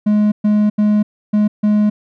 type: tone bursts at uneven times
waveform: triangle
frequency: 210 Hz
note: G#3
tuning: 19 cents sharp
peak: -8 dBFS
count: 5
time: 0.06-0.32 / 0.44-0.7 / 0.78-1.03 / 1.33-1.48 / 1.63-1.9 s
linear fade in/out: 10 ms
effects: none